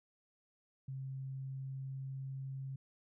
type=tone with pitch glide; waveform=sine; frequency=133.6 to 134.45 Hz; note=C3 to C3; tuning=+36 to +47 cents; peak=-40 dBFS; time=0.88-2.76 s; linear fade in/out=5 ms; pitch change=+11 cents; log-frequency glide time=1.07-2.49 s; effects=none